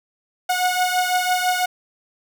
sawtooth beating tone pair, 727 / 733 Hz, F#5 / F#5, -31 / -16 cents, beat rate 6 Hz, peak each -16 / -19 dBFS, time 0.49-1.66 s, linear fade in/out 10 ms, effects none

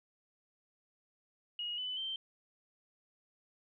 sine tone with pitch steps, 2886 / 3003 / 3125 Hz, F#7 / F#7 / G7, -44 / +25 / -6 cents, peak -36 dBFS, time 1.59-2.16 s, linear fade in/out 2 ms, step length 190 ms, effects none

